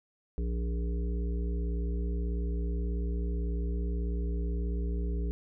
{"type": "harmonic tone with a mistuned harmonic", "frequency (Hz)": 58.27, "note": "A#1", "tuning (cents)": 0, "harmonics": [1, 3, 5, 7, 8], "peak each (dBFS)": [-29, -39, -44, -43, -50], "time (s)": [0.38, 5.31], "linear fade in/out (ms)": 0, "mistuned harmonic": 1, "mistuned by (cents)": 33, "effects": []}